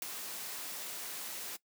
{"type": "noise with ADSR envelope", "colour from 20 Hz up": "white", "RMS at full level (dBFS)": -31, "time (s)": [0.02, 1.57], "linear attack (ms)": 5, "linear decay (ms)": 3, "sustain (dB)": -11, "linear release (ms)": 15, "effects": ["noise-tail reverb RT60 0.1 s tail -19 dB re dry", "high-pass 200 Hz 12 dB/octave"]}